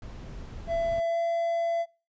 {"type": "noise", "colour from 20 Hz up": "brown", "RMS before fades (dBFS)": -40, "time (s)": [0.02, 1], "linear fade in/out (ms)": 2}
{"type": "tone with pitch glide", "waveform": "triangle", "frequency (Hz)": [670, 675.1], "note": ["E5", "E5"], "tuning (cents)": [28, 41], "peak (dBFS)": -23, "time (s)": [0.67, 1.86], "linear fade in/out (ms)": 50, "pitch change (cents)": 13, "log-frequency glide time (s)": [1.08, 1.18]}
{"effects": ["noise-tail reverb RT60 0.3 s tail -22 dB re dry", "resampled to 16000 Hz"]}